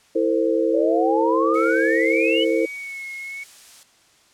sine chord, A minor, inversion second, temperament equal with one note detuned, 329.6 / 451.6 / 523.3 Hz, E4 / A4 / C5, 0 / +45 / 0 cents, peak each -21 / -21 / -22 dBFS, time 0.15-2.66 s, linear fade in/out 10 ms
sine exponential sweep, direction up, 549 to 3054 Hz, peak -21 dBFS, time 0.73-2.45 s, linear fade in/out 20 ms
blue noise, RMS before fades -41 dBFS, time 1.54-3.83 s, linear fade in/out 0 ms
sine tone with vibrato, 2207 Hz, C#7, 8 cents flat, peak -30 dBFS, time 1.55-3.44 s, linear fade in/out 10 ms, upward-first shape sine, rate 1.1 Hz, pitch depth 34 cents each way
effects white hiss -56 dBFS RMS until 4.33 s + low-pass 8000 Hz 12 dB/octave

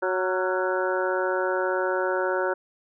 harmonic tone with a mistuned harmonic, 185 Hz, F#3, in tune, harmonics 2 / 3 / 4 / 5 / 6 / 7 / 8 / 9, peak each -27 / -27 / -36 / -31 / -41 / -33 / -31 / -40 dBFS, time 0.02-2.54 s, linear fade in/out 10 ms, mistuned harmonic 7, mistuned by +87 cents, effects none

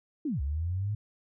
sine linear two-way sweep, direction down then up, 329.4 to 65.9 to 107.7 Hz, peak -28 dBFS, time 0.25-0.95 s, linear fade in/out 5 ms, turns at 0.41 s, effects none

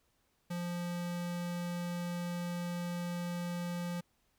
square tone, 174.61 Hz, F3, in tune, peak -36 dBFS, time 0.5-4.01 s, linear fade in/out 10 ms, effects pink hiss -75 dBFS RMS until 4.38 s

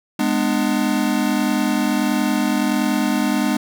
square chord, G# diminished, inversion none, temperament just, 207.7 / 249.2 / 299 Hz, G#3 / B3 / D4, 0 / +16 / +31 cents, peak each -22 dBFS, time 0.19-3.57 s, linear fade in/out 5 ms, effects none

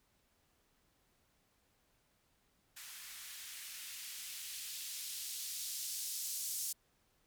violet noise with band-pass filter sweep, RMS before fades -44 dBFS, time 2.76-6.73 s, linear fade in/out 10 ms, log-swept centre 1500 to 6300 Hz, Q 1, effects pink hiss -75 dBFS RMS until 7.26 s

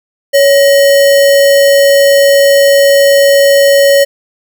sine tone with sample-and-hold, 559 Hz, C#5, 14 cents sharp, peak -3 dBFS, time 0.33-4.05 s, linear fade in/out 20 ms, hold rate 2450 Hz, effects none

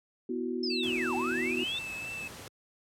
sine chord, B suspended fourth, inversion none, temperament equal, 246.9 / 329.6 / 370 Hz, B3 / E4 / F#4, 0 / 0 / 0 cents, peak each -34 / -37 / -34 dBFS, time 0.29-1.64 s, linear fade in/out 5 ms
sine linear two-way sweep, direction down then up, 5320 to 740 to 3658 Hz, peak -32 dBFS, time 0.63-1.79 s, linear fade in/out 5 ms, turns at 1.15 s
triangle tone with vibrato, 2627 Hz, E7, 7 cents flat, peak -35 dBFS, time 0.7-2.28 s, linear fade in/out 5 ms, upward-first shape sine, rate 3 Hz, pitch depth 23 cents each way
pink noise, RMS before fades -45 dBFS, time 0.83-2.48 s, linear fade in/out 2 ms
effects high-pass 80 Hz 12 dB/octave + low-pass 12000 Hz 12 dB/octave

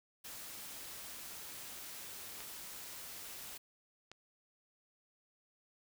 white noise, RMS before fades -48 dBFS, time 0.24-3.58 s, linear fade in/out 10 ms
clicks, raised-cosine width 0.2 ms, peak -31 / -33 dBFS, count 2, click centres 2.405 / 4.116 s
effects none

